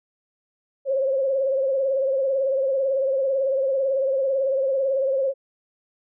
sine tone with vibrato, 538 Hz, C5, 48 cents sharp, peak -19 dBFS, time 0.85-5.34 s, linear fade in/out 50 ms, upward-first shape triangle, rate 18 Hz, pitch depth 73 cents each way, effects none

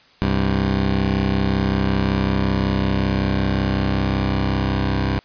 15% pulse tone pair together, 65.36 / 98 Hz, C2 / G2, -1 / 0 cents, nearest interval perfect fifth, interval 701 cents, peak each -14 / -15 dBFS, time 0.22-5.19 s, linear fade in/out 0 ms, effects white hiss -52 dBFS RMS until 5.24 s + resampled to 11025 Hz

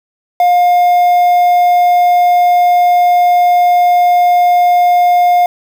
triangle tone with quantisation, 710 Hz, F5, 28 cents sharp, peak -4 dBFS, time 0.4-5.46 s, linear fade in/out 2 ms, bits 5, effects none

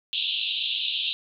white band-pass noise, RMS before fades -28 dBFS, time 0.13-1.13 s, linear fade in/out 0 ms, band 2700 to 3900 Hz, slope 96 dB/octave, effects none

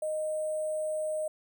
sine tone with sample-and-hold, 620 Hz, D#5, 6 cents flat, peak -29 dBFS, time 0.02-1.28 s, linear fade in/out 5 ms, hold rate 8820 Hz, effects none

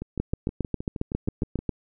two click trains, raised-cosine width 3 ms, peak -12 / -19 dBFS, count 12 / 11, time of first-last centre 0.2-1.693 / 0.02-1.59 s, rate 7.37 / 6.37 Hz, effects none

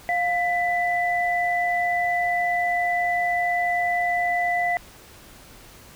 sine tone pair together, 703.9 / 1991 Hz, F5 / B6, +13 / +14 cents, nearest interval octave + tritone, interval 1801 cents, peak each -22 / -24 dBFS, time 0.09-4.77 s, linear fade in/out 0 ms, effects pink hiss -47 dBFS RMS until 5.95 s

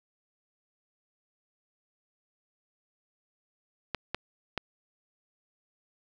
clicks, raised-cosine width 0.3 ms, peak -14 dBFS, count 3, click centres 3.947 / 4.146 / 4.577 s, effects none

